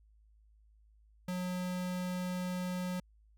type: tone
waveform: square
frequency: 181.3 Hz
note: F#3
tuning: 35 cents flat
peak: -35 dBFS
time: 1.28-3 s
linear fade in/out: 5 ms
effects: added 53 Hz sine -61 dBFS peak until 3.37 s